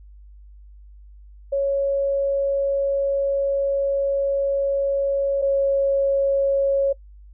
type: tone pair in turn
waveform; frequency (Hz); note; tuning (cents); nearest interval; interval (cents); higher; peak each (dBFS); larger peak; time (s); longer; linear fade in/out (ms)
sine; 554.4 / 551.3; C#5 / C#5; 0 / -10; unison; 10; first; -18 / -16; second; 1.52-5.42 / 5.42-6.93; first; 10
effects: noise-tail reverb RT60 0.1 s tail -22 dB re dry + added 50 Hz sine -42 dBFS peak until 7.33 s